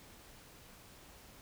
silence, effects pink hiss -57 dBFS RMS until 1.41 s

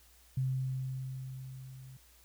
sine tone with level ramp, 130.81 Hz, C3, in tune, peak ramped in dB -28 to -48 dBFS, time 0.37-1.97 s, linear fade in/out 5 ms, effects added 60 Hz sine -63 dBFS peak until 2.24 s + white hiss -63 dBFS RMS until 2.24 s

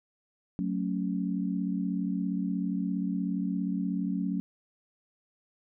sine chord, F# minor, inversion none, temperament just, 185 / 222 / 277.5 Hz, F#3 / A3 / C#4, 0 / +16 / +2 cents, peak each -30 / -34 / -33 dBFS, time 0.59-4.4 s, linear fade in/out 0 ms, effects none

